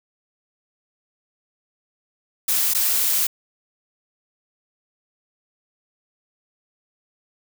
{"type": "noise with dropouts", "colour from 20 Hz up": "blue", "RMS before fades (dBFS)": -20, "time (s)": [2.48, 3.27], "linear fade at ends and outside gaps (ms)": 5, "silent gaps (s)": [2.737, 2.747], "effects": []}